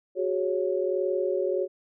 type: chord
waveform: sine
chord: F# suspended second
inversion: none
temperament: equal with one note detuned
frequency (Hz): 370 / 411.5 / 554.4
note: F#4 / G#4 / C#5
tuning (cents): 0 / -16 / 0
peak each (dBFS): -27 / -30 / -28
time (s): 0.15-1.68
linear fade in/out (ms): 50
effects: none